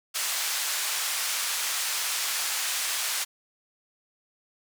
white band-pass noise, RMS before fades -29 dBFS, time 0.14-3.25 s, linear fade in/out 20 ms, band 990 to 9800 Hz, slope 12 dB/octave, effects none

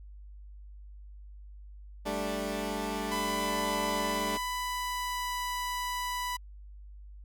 15% pulse chord, G suspended second, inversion none, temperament equal, 196 / 220 / 293.7 Hz, G3 / A3 / D4, 0 / 0 / 0 cents, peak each -30 dBFS, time 2.05-4.38 s, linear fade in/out 20 ms
sawtooth tone with pitch glide, 1000 to 989.1 Hz, B5 to B5, +21 to +2 cents, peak -28 dBFS, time 3.11-6.37 s, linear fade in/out 10 ms, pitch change -19 cents, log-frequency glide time 3.81-5.37 s
effects added 50 Hz sine -45 dBFS peak until 7.24 s

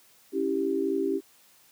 sine chord, C# diminished, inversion none, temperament equal with one note detuned, 277.2 / 328.5 / 392 Hz, C#4 / E4 / G4, 0 / -6 / 0 cents, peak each -30 / -30 / -27 dBFS, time 0.32-1.21 s, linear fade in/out 50 ms, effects white hiss -59 dBFS RMS until 1.71 s + high-pass 100 Hz 12 dB/octave

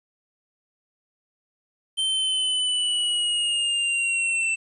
square linear sweep, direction down, 3117 to 2667 Hz, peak -22 dBFS, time 1.97-4.56 s, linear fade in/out 20 ms, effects resampled to 24000 Hz + 10-bit

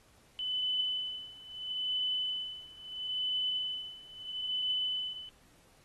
sine tone with tremolo, 3009 Hz, F#7, 28 cents sharp, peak -29 dBFS, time 0.39-5.29 s, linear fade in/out 0 ms, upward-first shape sine, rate 0.75 Hz, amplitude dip 90%, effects pink hiss -64 dBFS RMS until 5.84 s + AAC 32 kbps

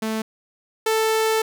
sawtooth tone pair in turn, 220 / 441.3 Hz, A3 / A4, 0 / +5 cents, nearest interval octave, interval 1205 cents, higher second, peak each -19 / -14 dBFS, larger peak second, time 0.02-0.22 / 0.86-1.42 s, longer second, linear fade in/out 5 ms, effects none

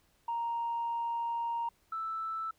sine tone pair in turn, 933 / 1319.5 Hz, A#5 / E6, +1 / +1 cents, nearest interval tritone, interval 600 cents, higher second, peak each -30 / -33 dBFS, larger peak first, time 0.28-1.69 / 1.92-2.51 s, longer first, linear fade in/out 5 ms, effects tanh soft clip ceiling -27 dBFS + pink hiss -70 dBFS RMS until 2.58 s

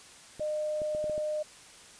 clicks, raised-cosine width 2 ms, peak -29 dBFS, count 6, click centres 0.396 / 0.818 / 0.949 / 1.042 / 1.097 / 1.179 s
sine tone, 609 Hz, D#5, 37 cents flat, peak -29 dBFS, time 0.4-1.43 s, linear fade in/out 10 ms
effects white hiss -52 dBFS RMS until 1.99 s + resampled to 22050 Hz

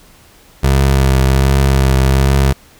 25% pulse tone with vibrato, 67 Hz, C2, 42 cents sharp, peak -5 dBFS, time 0.63-2.53 s, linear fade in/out 10 ms, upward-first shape triangle, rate 1.3 Hz, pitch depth 33 cents each way, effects pink hiss -45 dBFS RMS until 2.79 s

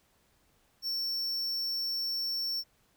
square tone, 5440 Hz, F8, 46 cents flat, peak -31 dBFS, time 0.82-2.64 s, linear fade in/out 50 ms, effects pink hiss -69 dBFS RMS until 2.96 s

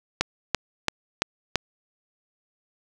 click train, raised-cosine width 0.2 ms, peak -3 dBFS, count 5, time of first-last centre 0.21-1.557 s, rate 2.97 Hz, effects none

